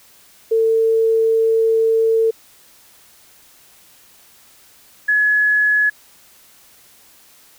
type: tone pair in turn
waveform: sine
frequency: 449.1 / 1695.6 Hz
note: A4 / G#6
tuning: +35 / +35 cents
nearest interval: octave + major seventh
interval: 2300 cents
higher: second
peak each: -12 dBFS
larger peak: neither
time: 0.51-2.31 / 5.08-5.9 s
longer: first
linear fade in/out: 10 ms
effects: white hiss -49 dBFS RMS until 7.58 s